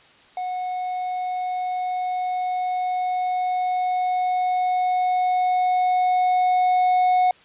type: tone with level ramp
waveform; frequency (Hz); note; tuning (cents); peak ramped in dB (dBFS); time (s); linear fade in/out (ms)
triangle; 732; F#5; -19; -23 to -13; 0.37-7.31; 2
effects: white hiss -52 dBFS RMS until 7.44 s + resampled to 8000 Hz